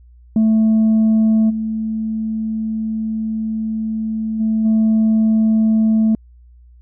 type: tone with level steps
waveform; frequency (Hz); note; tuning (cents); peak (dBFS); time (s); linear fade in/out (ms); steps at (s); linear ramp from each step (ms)
sine; 220; A3; 0; -8 / -18 / -13 / -9; 0.36-6.15; 2; 1.49 / 4.39 / 4.64; 20
effects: tanh soft clip ceiling -9 dBFS + added 60 Hz sine -42 dBFS peak until 6.81 s